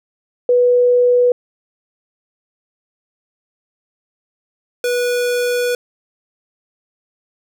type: tone pair in turn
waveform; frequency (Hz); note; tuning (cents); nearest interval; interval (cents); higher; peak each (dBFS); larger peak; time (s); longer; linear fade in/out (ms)
sine / square; 491.1 / 488.6; B4 / B4; -10 / -19; unison; 9; first; -9 / -16; first; 0.49-1.32 / 4.84-5.75; second; 2
effects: none